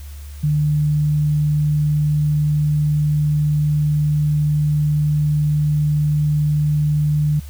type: tone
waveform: sine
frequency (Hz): 150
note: D3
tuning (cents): +37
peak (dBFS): -14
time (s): 0.43-7.4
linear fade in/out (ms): 10
effects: added 72 Hz sine -31 dBFS peak until 7.49 s + white hiss -46 dBFS RMS until 7.49 s